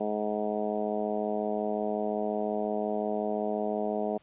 harmonic tone, 105.6 Hz, G#2, 29 cents sharp, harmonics 2 / 3 / 4 / 5 / 6 / 7 / 8 / 9, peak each -34 / -39 / -33 / -39 / -33 / -36 / -47 / -48 dBFS, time 0-4.18 s, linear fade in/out 10 ms, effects pink hiss -63 dBFS RMS until 4.22 s + resampled to 8000 Hz

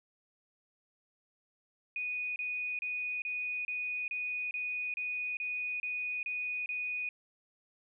sine tone bursts, 2477 Hz, D#7, 8 cents flat, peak -33 dBFS, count 12, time 1.96-7.09 s, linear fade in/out 2 ms, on 400 ms, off 30 ms, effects none

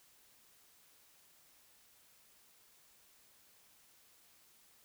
silence, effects white hiss -66 dBFS RMS until 4.84 s

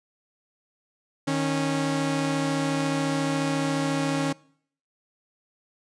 sawtooth tone pair together, 154.7 / 275.2 Hz, D#3 / C#4, -10 / -12 cents, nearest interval minor seventh, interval 998 cents, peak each -24 / -21 dBFS, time 1.27-4.33 s, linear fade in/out 10 ms, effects noise-tail reverb RT60 0.6 s tail -23 dB re dry + resampled to 22050 Hz

